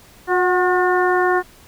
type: harmonic tone with a mistuned harmonic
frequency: 360.5 Hz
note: F#4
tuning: 45 cents flat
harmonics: 1 / 2 / 3 / 4 / 5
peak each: -17 / -20 / -22 / -23 / -24 dBFS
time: 0.27-1.43 s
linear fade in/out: 50 ms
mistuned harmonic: 2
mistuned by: +38 cents
effects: pink hiss -47 dBFS RMS until 1.67 s